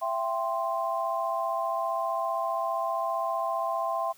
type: chord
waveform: sine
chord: C major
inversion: first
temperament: equal with one note detuned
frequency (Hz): 668.8 / 784 / 1046.5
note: E5 / G5 / C6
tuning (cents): +25 / 0 / 0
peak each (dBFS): -30 / -33 / -30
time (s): 0.01-4.13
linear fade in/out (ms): 20
effects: white hiss -57 dBFS RMS until 4.17 s